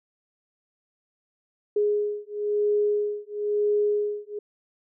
sine beating tone pair, 415.3 / 416.3 Hz, G#4 / G#4, 0 / +4 cents, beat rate 1 Hz, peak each -25 dBFS, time 1.76-4.39 s, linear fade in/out 5 ms, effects none

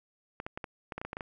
clicks, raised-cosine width 0.5 ms, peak -22 dBFS, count 11, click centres 0.401 / 0.465 / 0.575 / 0.642 / 0.922 / 0.98 / 1.015 / 1.05 / 1.131 / 1.169 / 1.208 s, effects none

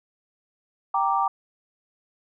sine chord, G minor, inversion none, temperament equal, 784 / 932.3 / 1174.7 Hz, G5 / Bb5 / D6, 0 / 0 / 0 cents, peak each -24 / -25 / -24 dBFS, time 0.94-1.28 s, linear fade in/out 5 ms, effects none

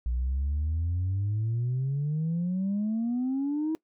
sine exponential sweep, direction up, 58.4 to 322 Hz, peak -24 dBFS, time 0.06-3.75 s, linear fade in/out 0 ms, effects noise-tail reverb RT60 0.1 s tail -22 dB re dry + tanh soft clip ceiling -23 dBFS

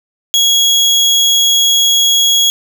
30% pulse tone, 3322 Hz, G#7, in tune, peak -5 dBFS, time 0.34-2.5 s, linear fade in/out 0 ms, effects none

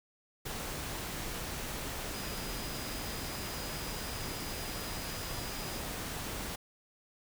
sine tone in noise, 4947 Hz, D#8, 11 cents flat, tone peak -48 dBFS, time 2.14-5.8 s, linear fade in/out 10 ms, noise pink, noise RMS -39 dBFS, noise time 0.45-6.56 s, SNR -12 dB, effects none

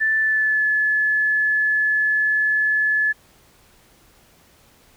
sine tone with pitch glide, 1760 to 1719.8 Hz, A6 to A6, 0 to -40 cents, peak -16 dBFS, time 0-3.13 s, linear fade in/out 20 ms, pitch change -40 cents, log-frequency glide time 0.19-0.65 s, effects pink hiss -54 dBFS RMS until 4.96 s

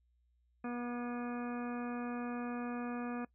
harmonic tone with a mistuned harmonic, 241.8 Hz, B3, 36 cents flat, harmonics 1 / 2 / 3 / 4 / 5 / 6 / 7 / 9 / 10, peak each -38 / -46 / -47 / -53 / -49 / -54 / -52 / -61 / -54 dBFS, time 0.64-3.25 s, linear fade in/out 5 ms, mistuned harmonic 10, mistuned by +32 cents, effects noise-tail reverb RT60 0.1 s tail -21 dB re dry + added 60 Hz sine -70 dBFS peak until 3.34 s

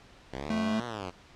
5% pulse exponential two-way sweep, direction up then down, 62.2 to 123.47 to 86.2 Hz, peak -24 dBFS, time 0.32-1.11 s, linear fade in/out 20 ms, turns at 0.85 s
square tone, 219.6 Hz, A3, 3 cents flat, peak -28 dBFS, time 0.5-0.8 s, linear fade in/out 2 ms
effects pink hiss -55 dBFS RMS until 1.35 s + low-pass 5000 Hz 12 dB/octave

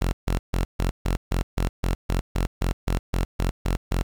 sawtooth tone bursts, 44.46 Hz, F1, 32 cents sharp, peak -17 dBFS, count 16, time 0.01-4.03 s, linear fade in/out 10 ms, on 120 ms, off 140 ms, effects 8-bit

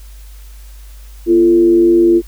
sine tone with frequency modulation, 342.8 Hz, F4, 32 cents flat, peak -6 dBFS, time 1.26-2.22 s, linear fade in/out 50 ms, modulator 97.5 Hz, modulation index 0.4, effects added 50 Hz sine -32 dBFS peak until 2.27 s + white hiss -46 dBFS RMS until 2.27 s

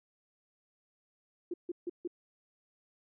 sine tone bursts, 350 Hz, F4, 4 cents sharp, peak -33 dBFS, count 4, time 1.51-2.076 s, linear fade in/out 5 ms, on 29 ms, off 150 ms, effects none

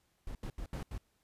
brown noise bursts at uneven times, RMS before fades -40 dBFS, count 5, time 0.27-0.35 / 0.43-0.5 / 0.58-0.66 / 0.73-0.83 / 0.91-0.98 s, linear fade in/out 2 ms, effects pink hiss -75 dBFS RMS until 1.23 s + resampled to 32000 Hz

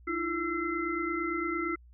sine tone cluster, 312.2 / 341 / 1338 / 2058 Hz, D#4 / F4 / E6 / C7, +6 / -41 / +25 / -29 cents, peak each -37 / -33 / -34 / -36 dBFS, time 0.07-1.76 s, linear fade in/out 10 ms, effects added 60 Hz sine -52 dBFS peak until 1.93 s

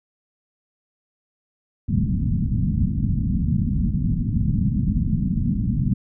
white low-pass noise, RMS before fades -21 dBFS, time 1.88-5.94 s, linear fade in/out 10 ms, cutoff 230 Hz, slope 48 dB/octave, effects none

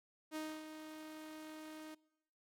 sawtooth tone with ADSR envelope, 311.1 Hz, D#4, in tune, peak -36 dBFS, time 0.31-1.95 s, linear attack 48 ms, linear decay 260 ms, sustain -9 dB, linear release 11 ms, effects noise-tail reverb RT60 1.0 s tail -24 dB re dry + AAC 64 kbps

